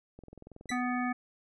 click train, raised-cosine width 2 ms, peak -35 dBFS, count 12, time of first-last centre 0.19-0.704 s, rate 21.4 Hz
sawtooth tone with exponential decay, 1975.5 Hz, B6, in tune, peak -28 dBFS, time 0.69-0.82 s, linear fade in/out 5 ms, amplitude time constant 28 ms
harmonic tone, 248.1 Hz, B3, 8 cents sharp, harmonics 1 / 3 / 5 / 7 / 9, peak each -31 / -36 / -38 / -39 / -41 dBFS, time 0.71-1.13 s, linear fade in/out 10 ms
effects resampled to 22050 Hz

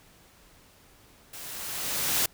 white noise with level ramp, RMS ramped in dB -42 to -24 dBFS, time 1.33-2.26 s, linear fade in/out 5 ms, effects pink hiss -57 dBFS RMS until 2.33 s

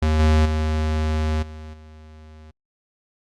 square tone with level steps, 77.78 Hz, D#2, in tune, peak -17 / -14 / -20 / -35 / -42 dBFS, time 0.02-2.51 s, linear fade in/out 5 ms, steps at 0.19 / 0.45 / 1.42 / 1.73 s, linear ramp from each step 10 ms, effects low-pass 6000 Hz 12 dB/octave + Opus 48 kbps

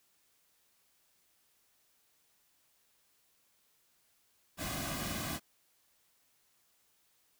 pink noise with comb filter, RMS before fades -38 dBFS, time 4.57-5.4 s, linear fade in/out 50 ms, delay 2.2 ms, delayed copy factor -0.7, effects white hiss -72 dBFS RMS until 7.39 s

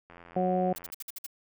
click train, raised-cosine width 0.5 ms, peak -34 dBFS, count 70, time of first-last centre 0.1-0.9 s, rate 86.2 Hz
harmonic tone, 183.2 Hz, F#3, 17 cents flat, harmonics 1 / 2 / 3 / 4, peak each -29 / -32 / -30 / -29 dBFS, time 0.36-0.73 s, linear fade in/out 5 ms
blue noise bursts, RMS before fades -38 dBFS, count 7, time 0.76-1.265 s, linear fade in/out 5 ms, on 25 ms, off 55 ms
effects none

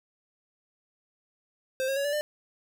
square tone with pitch steps, 523.3 / 541.1 / 559.6 / 578.6 / 598.3 Hz, C5 / C#5 / C#5 / D5 / D5, 0 / -42 / +16 / -26 / +32 cents, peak -27 dBFS, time 1.8-2.21 s, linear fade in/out 0 ms, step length 82 ms, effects none

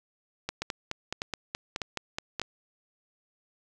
two click trains, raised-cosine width 0.2 ms, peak -14 / -14 dBFS, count 10 / 4, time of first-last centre 0.49-2.397 / 0.62-2.416 s, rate 4.72 / 1.67 Hz, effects none

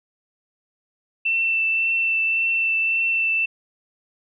sine tone with vibrato, 2676 Hz, E7, 25 cents sharp, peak -18 dBFS, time 1.25-3.46 s, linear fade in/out 10 ms, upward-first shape triangle, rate 1.8 Hz, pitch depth 14 cents each way, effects none

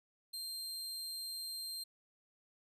sawtooth tone, 4173 Hz, C8, 5 cents flat, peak -38 dBFS, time 0.33-1.84 s, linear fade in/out 10 ms, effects resampled to 32000 Hz

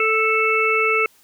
harmonic tone, 440 Hz, A4, in tune, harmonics 1 / 3 / 5 / 6, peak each -21 / -21 / -21 / -21 dBFS, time 0-1.06 s, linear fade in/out 2 ms, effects white hiss -55 dBFS RMS until 1.23 s

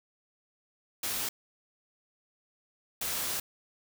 white noise bursts at uneven times, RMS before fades -33 dBFS, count 2, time 1.03-1.29 / 3.01-3.4 s, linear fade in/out 5 ms, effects none

